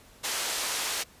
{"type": "band-pass noise", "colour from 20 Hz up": "white", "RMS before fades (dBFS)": -31, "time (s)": [0.23, 1.04], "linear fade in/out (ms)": 20, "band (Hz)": [410, 8100], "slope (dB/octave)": 12, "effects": ["pink hiss -55 dBFS RMS until 1.2 s", "resampled to 32000 Hz"]}